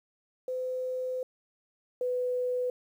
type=tone pair in turn; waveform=sine; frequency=510 / 498.6 Hz; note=C5 / B4; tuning=-44 / +16 cents; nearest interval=unison; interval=40 cents; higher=first; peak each=-30 / -27 dBFS; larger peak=second; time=0.48-1.23 / 2.01-2.7 s; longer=first; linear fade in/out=2 ms; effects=10-bit